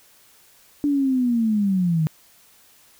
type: linear sweep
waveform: sine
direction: down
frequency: 293.7 to 152.2 Hz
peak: -17 dBFS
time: 0.84-2.07 s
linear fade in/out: 0 ms
effects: white hiss -54 dBFS RMS until 2.99 s